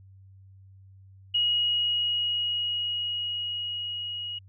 sine tone with level ramp, 2894 Hz, F#7, 39 cents flat, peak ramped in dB -21 to -32 dBFS, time 1.34-4.39 s, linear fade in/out 10 ms, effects added 96 Hz sine -49 dBFS peak until 4.48 s

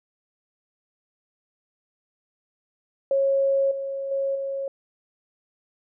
sine tone with level steps, 547 Hz, C#5, 23 cents flat, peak -18 / -27 / -22 / -26 dBFS, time 3.11-4.68 s, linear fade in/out 2 ms, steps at 3.71 / 4.11 / 4.35 s, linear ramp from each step 5 ms, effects none

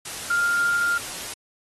sine tone in noise, 1400 Hz, F6, 4 cents sharp, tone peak -19 dBFS, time 0.3-0.98 s, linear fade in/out 5 ms, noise white, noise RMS -33 dBFS, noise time 0.05-1.34 s, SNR +11 dB, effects low-pass 12000 Hz 12 dB/octave + AAC 32 kbps

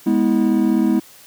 triangle chord, E major, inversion first, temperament equal with one note detuned, 207.7 / 246.9 / 323.2 Hz, G#3 / B3 / E4, 0 / 0 / -34 cents, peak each -16 dBFS, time 0.06-1 s, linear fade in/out 10 ms, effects white hiss -45 dBFS RMS until 1.26 s + high-pass 80 Hz 12 dB/octave

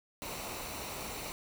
pink noise with comb filter, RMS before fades -41 dBFS, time 0.22-1.32 s, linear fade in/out 0 ms, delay 0.6 ms, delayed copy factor -0.5, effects none

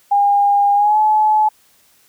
sine tone with pitch glide, 810 to 857.2 Hz, G#5 to A5, -43 to -45 cents, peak -10 dBFS, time 0.11-1.49 s, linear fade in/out 10 ms, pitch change +98 cents, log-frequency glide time 0.75-0.98 s, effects white hiss -54 dBFS RMS until 2.08 s

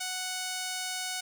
5% pulse tone, 740 Hz, F#5, in tune, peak -21 dBFS, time 0-1.21 s, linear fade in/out 10 ms, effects none

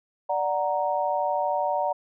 sine chord, D augmented, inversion none, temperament equal, 587.3 / 740 / 932.3 Hz, D5 / F#5 / A#5, 0 / 0 / 0 cents, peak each -27 dBFS, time 0.29-1.93 s, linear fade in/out 10 ms, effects none

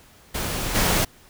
pink noise with level steps, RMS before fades -27 / -20 dBFS, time 0.34-1.05 s, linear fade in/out 10 ms, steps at 0.74 s, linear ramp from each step 20 ms, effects pink hiss -52 dBFS RMS until 1.29 s

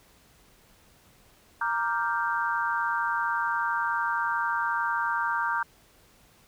sine chord, G minor seventh, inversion first, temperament equal, 932.3 / 1174.7 / 1396.9 / 1568 Hz, Bb5 / D6 / F6 / G6, 0 / 0 / 0 / 0 cents, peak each -29 / -31 / -32 / -30 dBFS, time 1.61-5.63 s, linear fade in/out 5 ms, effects pink hiss -59 dBFS RMS until 6.47 s

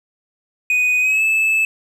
triangle tone with pitch glide, 2489 to 2616 Hz, D#7 to E7, 0 to -14 cents, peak -12 dBFS, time 0.7-1.65 s, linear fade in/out 2 ms, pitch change +86 cents, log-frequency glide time 1-1.23 s, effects none

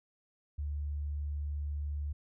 sine tone, 73.1 Hz, D2, 7 cents flat, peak -33 dBFS, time 0.58-2.13 s, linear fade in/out 10 ms, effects none

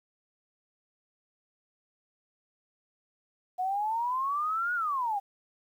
sine exponential two-way sweep, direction up then down, 722 to 1469 to 775 Hz, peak -27 dBFS, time 3.58-5.2 s, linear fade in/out 20 ms, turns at 4.74 s, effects 10-bit

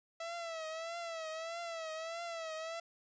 sawtooth tone with vibrato, 658 Hz, E5, 3 cents flat, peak -36 dBFS, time 0.2-2.8 s, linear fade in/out 5 ms, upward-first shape triangle, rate 1.6 Hz, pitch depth 82 cents each way, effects resampled to 16000 Hz

